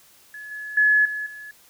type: tone with level steps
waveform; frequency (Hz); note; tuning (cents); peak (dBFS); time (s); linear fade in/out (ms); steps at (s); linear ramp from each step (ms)
sine; 1704; G#6; +44; -35 / -31 / -14 / -26 / -36; 0.34-1.51; 2; 0.51 / 0.77 / 1.05 / 1.26; 5
effects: white hiss -54 dBFS RMS until 1.69 s